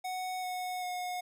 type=tone with pitch steps; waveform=square; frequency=740 / 731.9 / 723.9 Hz; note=F#5 / F#5 / F#5; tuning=0 / -19 / -38 cents; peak=-35 dBFS; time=0.04-1.21 s; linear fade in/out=10 ms; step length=390 ms; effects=none